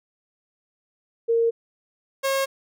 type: tone pair in turn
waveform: sine / sawtooth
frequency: 461.4 / 542 Hz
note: A#4 / C#5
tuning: -18 / -39 cents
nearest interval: minor third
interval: 279 cents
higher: second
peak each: -17 dBFS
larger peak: neither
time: 1.28-1.51 / 2.23-2.46 s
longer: neither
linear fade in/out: 20 ms
effects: none